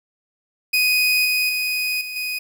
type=tone with level steps; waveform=30% pulse; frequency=2496 Hz; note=D#7; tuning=5 cents sharp; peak=-13 / -15 / -18 / -26 / -21 dBFS; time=0.73-2.39 s; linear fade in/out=10 ms; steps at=1.25 / 1.49 / 2.01 / 2.16 s; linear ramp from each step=2 ms; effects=8-bit